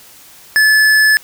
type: tone with tanh clipping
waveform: sine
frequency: 1729 Hz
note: A6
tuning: 31 cents flat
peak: -9 dBFS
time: 0.56-1.17 s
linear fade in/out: 0 ms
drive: 17 dB
effects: white hiss -41 dBFS RMS until 1.23 s